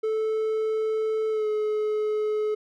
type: tone with pitch glide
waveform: triangle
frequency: 437.6 to 426.6 Hz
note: A4 to G#4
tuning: -9 to +46 cents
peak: -21 dBFS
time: 0.03-2.55 s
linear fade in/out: 10 ms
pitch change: -45 cents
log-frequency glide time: 1.3-1.47 s
effects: none